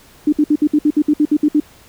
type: tone bursts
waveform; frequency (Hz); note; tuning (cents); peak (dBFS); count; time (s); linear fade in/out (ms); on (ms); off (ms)
sine; 299.1; D4; +32; -9; 12; 0.27-1.601; 5; 55; 61
effects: pink hiss -46 dBFS RMS until 1.88 s